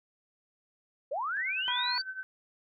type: linear sweep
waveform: sine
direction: up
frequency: 493.9 to 4657 Hz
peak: -30 dBFS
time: 1.11-2.02 s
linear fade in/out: 10 ms
type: tone with tremolo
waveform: sine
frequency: 1531 Hz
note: G6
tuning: 41 cents flat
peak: -33 dBFS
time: 1.37-2.23 s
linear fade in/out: 0 ms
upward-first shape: triangle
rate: 10 Hz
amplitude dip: 85%
type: harmonic tone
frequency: 491.4 Hz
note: B4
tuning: 9 cents flat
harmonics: 2 / 3 / 4 / 5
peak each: -33 / -40 / -40 / -41 dBFS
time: 1.68-1.98 s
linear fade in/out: 0 ms
effects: none